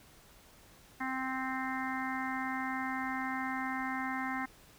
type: harmonic tone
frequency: 261.6 Hz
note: C4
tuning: in tune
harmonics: 1 / 3 / 4 / 5 / 6 / 7 / 8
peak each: -38 / -40 / -41 / -44 / -44 / -41 / -43 dBFS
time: 1-4.46 s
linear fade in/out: 10 ms
effects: pink hiss -59 dBFS RMS until 4.78 s